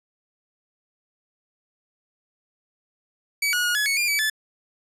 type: tone with pitch steps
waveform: sawtooth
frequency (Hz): 2280 / 1453 / 1442 / 1696 / 2217 / 2403 / 2291 / 1738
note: C#7 / F#6 / F#6 / G#6 / C#7 / D7 / D7 / A6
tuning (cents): +48 / -32 / -45 / +36 / 0 / +39 / -44 / -22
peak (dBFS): -17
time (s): 3.42-4.3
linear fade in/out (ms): 5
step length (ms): 110
effects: resampled to 32000 Hz